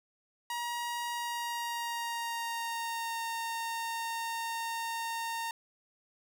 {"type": "tone with pitch glide", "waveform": "sawtooth", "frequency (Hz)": [952, 918], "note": ["A#5", "A#5"], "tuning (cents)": [36, -27], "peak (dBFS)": -30, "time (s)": [0.5, 5.51], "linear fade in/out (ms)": 2, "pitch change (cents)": -63, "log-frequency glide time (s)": [1.11, 3.22], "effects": []}